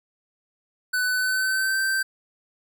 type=tone with pitch glide; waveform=square; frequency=1499 to 1557.2 Hz; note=F#6 to G6; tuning=+22 to -12 cents; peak=-22 dBFS; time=0.93-2.03 s; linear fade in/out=10 ms; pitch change=+66 cents; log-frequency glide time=1.12-1.81 s; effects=none

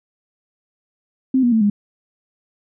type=tone with pitch steps; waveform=sine; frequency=261.6 / 241.3 / 222.5 / 205.2 Hz; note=C4 / B3 / A3 / G#3; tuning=0 / -40 / +20 / -21 cents; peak=-12 dBFS; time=1.34-1.7 s; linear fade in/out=5 ms; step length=90 ms; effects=none

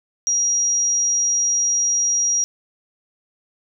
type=tone; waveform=sine; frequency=5720 Hz; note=F8; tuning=41 cents sharp; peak=-16 dBFS; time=0.27-2.44 s; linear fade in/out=0 ms; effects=none

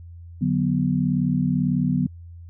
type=chord; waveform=sine; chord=B minor; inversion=first; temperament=equal; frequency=146.83 / 185 / 246.9 Hz; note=D3 / F#3 / B3; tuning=0 / 0 / 0 cents; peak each=-23 dBFS; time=0.41-2.07 s; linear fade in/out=10 ms; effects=added 85 Hz sine -38 dBFS peak until 2.49 s

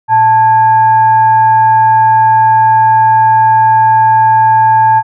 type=tone with frequency modulation; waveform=sine; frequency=880 Hz; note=A5; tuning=in tune; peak=-4 dBFS; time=0.08-5.03 s; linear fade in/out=50 ms; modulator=764 Hz; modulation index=0.32; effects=none

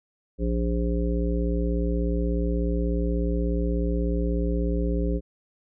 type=harmonic tone; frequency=58.27 Hz; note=A#1; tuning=in tune; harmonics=1 / 3 / 5 / 7 / 9; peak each=-24 / -29 / -31 / -32 / -34 dBFS; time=0.38-5.21 s; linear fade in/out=50 ms; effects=none

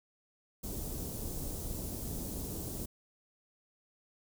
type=band-stop noise; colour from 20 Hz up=pink; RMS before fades=-39 dBFS; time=0.63-2.86 s; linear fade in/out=10 ms; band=440 to 8100 Hz; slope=12 dB/octave; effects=none

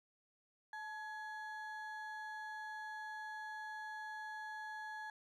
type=ring-modulated tone; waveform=triangle; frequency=1273 Hz; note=D#6; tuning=39 cents sharp; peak=-39 dBFS; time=0.73-5.1 s; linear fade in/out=2 ms; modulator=406 Hz; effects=none

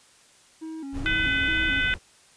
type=tone with vibrato; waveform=triangle; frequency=296.4 Hz; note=D4; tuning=16 cents sharp; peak=-31 dBFS; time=0.61-1.82 s; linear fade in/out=20 ms; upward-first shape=square; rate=2.3 Hz; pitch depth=130 cents each way
type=noise; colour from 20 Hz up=brown; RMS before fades=-33 dBFS; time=0.92-1.99 s; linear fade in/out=50 ms
type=harmonic tone; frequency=504 Hz; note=B4; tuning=35 cents sharp; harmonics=3 / 4 / 5 / 6 / 7; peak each=-24 / -29 / -30 / -33 / -33 dBFS; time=1.06-1.94 s; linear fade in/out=0 ms
effects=white hiss -56 dBFS RMS until 2.36 s + resampled to 22050 Hz

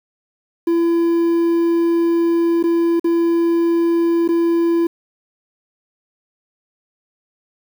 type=tone with dropouts; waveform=triangle; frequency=337 Hz; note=E4; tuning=38 cents sharp; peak=-11 dBFS; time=0.67-4.87 s; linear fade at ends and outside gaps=5 ms; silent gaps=2.628-2.638 / 2.997-3.043 / 4.278-4.288 s; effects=7-bit

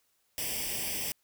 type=noise with comb filter; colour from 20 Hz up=white; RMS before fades=-34 dBFS; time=0.38-1.12 s; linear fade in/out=0 ms; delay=0.37 ms; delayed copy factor=+0.85; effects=white hiss -73 dBFS RMS until 1.23 s

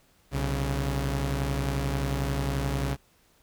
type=tone pair together; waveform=sawtooth; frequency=63.57 / 138.4 Hz; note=C2 / C#3; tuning=-49 / -2 cents; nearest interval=octave + minor second; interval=1347 cents; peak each=-25 dBFS; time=0.31-2.97 s; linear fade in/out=50 ms; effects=pink hiss -63 dBFS RMS until 3.42 s

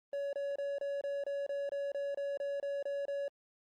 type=tone bursts; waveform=triangle; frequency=563 Hz; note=C#5; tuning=27 cents sharp; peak=-32 dBFS; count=14; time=0.13-3.281 s; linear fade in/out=2 ms; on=200 ms; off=27 ms; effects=Opus 32 kbps

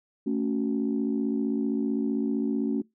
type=chord; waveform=sine; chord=F# minor; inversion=first; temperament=just; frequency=222 / 277.5 / 370 Hz; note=A3 / C#4 / F#4; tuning=+16 / +2 / 0 cents; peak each=-27 / -27 / -32 dBFS; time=0.26-2.82 s; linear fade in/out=10 ms; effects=noise-tail reverb RT60 0.2 s tail -25 dB re dry + tanh soft clip ceiling -16 dBFS

